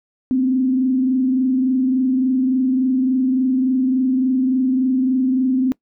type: tone with frequency modulation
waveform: sine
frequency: 258.8 Hz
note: C4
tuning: 19 cents flat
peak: -14 dBFS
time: 0.31-5.72 s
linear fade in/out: 0 ms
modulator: 23.5 Hz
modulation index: 0.44
effects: noise-tail reverb RT60 0.1 s tail -22 dB re dry